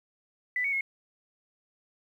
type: tone with pitch steps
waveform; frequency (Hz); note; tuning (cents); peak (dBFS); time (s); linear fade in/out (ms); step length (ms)
sine; 1990 / 2230 / 2169; B6 / C#7 / C#7; +13 / +10 / -38; -26; 0.56-0.809; 2; 83
effects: 10-bit